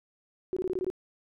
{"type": "tone bursts", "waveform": "sine", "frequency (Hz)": 370, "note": "F#4", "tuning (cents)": 0, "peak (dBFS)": -27, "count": 7, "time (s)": [0.53, 0.901], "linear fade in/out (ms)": 0, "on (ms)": 35, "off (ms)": 21, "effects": []}